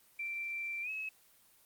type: tone with pitch glide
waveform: sine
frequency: 2349 to 2576 Hz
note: D7 to E7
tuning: 0 to -41 cents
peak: -36 dBFS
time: 0.19-1.09 s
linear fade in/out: 5 ms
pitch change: +159 cents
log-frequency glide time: 0.82-0.9 s
effects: white hiss -65 dBFS RMS until 1.65 s + Opus 24 kbps